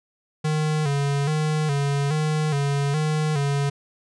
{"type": "tone with vibrato", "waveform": "square", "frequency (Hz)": 147.5, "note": "D3", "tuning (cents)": 8, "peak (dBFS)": -21, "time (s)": [0.44, 3.7], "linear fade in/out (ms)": 10, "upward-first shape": "square", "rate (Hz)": 1.2, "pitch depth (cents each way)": 75, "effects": ["resampled to 22050 Hz"]}